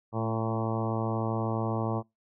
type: harmonic tone with a mistuned harmonic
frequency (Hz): 112.5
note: A2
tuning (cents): +39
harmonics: 1 / 2 / 3 / 4 / 5 / 6 / 7 / 8 / 9 / 10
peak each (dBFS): -31 / -34 / -36 / -37 / -38 / -39 / -39 / -40 / -41 / -41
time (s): 0.12-2.03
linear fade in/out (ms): 50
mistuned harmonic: 2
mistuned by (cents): -27
effects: noise-tail reverb RT60 0.2 s tail -24 dB re dry